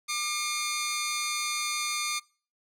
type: tone pair together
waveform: 10% pulse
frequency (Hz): 1199 / 2153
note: D6 / C7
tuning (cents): +36 / +49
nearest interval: minor seventh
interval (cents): 1013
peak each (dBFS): -22 / -23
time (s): 0.08-2.2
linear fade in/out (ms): 20
effects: noise-tail reverb RT60 0.4 s tail -23 dB re dry + low-pass 11000 Hz 12 dB/octave